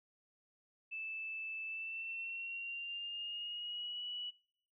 sine tone with pitch glide, 2634 to 2940 Hz, E7 to F#7, -2 to -12 cents, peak -40 dBFS, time 0.91-4.31 s, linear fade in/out 20 ms, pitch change +190 cents, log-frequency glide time 1.66-4.03 s, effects noise-tail reverb RT60 0.7 s tail -24 dB re dry

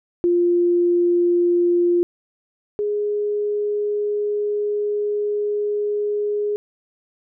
sine tone pair in turn, 349.2 / 415.3 Hz, F4 / G#4, 0 / 0 cents, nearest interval minor third, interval 300 cents, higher second, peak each -14 / -19 dBFS, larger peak first, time 0.24-2.03 / 2.79-6.56 s, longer second, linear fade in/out 0 ms, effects none

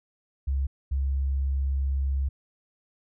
sine tone pair in turn, 68 / 68 Hz, C#2 / C#2, -33 / -33 cents, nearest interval unison, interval 0 cents, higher neither, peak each -23 dBFS, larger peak neither, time 0.47-0.67 / 0.91-2.29 s, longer second, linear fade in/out 10 ms, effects none

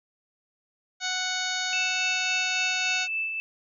harmonic tone, 740 Hz, F#5, in tune, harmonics 1 / 2 / 3 / 4 / 5 / 6 / 7 / 8 / 9, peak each -36 / -32 / -35 / -38 / -33 / -35 / -41 / -41 / -36 dBFS, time 1-3.08 s, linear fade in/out 50 ms
sine tone with tremolo, 2637 Hz, E7, in tune, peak -25 dBFS, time 1.73-3.4 s, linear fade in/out 0 ms, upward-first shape sine, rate 3.6 Hz, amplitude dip 40%
effects none

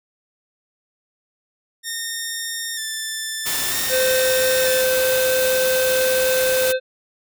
10% pulse tone with vibrato, 1800 Hz, A6, 39 cents sharp, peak -16 dBFS, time 1.83-4.85 s, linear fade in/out 50 ms, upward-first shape square, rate 0.53 Hz, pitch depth 33 cents each way
white noise, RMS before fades -24 dBFS, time 3.45-6.73 s, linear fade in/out 20 ms
harmonic tone, 516 Hz, C5, 24 cents flat, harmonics 1 / 3 / 5 / 7 / 8, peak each -17 / -26 / -33 / -33 / -38 dBFS, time 3.89-6.8 s, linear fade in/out 50 ms
effects none

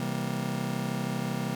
40% pulse chord, C dominant seventh, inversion none, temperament just, 130.81 / 163.52 / 196.22 / 235.5 Hz, C3 / E3 / G3 / Bb3, 0 / -14 / +2 / +18 cents, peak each -34 dBFS, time 0-1.55 s, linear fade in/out 2 ms, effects none

